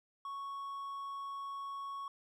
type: tone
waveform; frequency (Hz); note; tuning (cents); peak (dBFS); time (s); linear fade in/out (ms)
triangle; 1108.7; C#6; 0; -38; 0.25-2.08; 2
effects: none